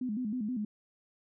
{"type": "tone with vibrato", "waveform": "sine", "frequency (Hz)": 230.7, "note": "A#3", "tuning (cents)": -18, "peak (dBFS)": -31, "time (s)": [0.01, 0.65], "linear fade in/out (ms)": 5, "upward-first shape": "square", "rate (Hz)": 6.3, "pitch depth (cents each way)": 160, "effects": []}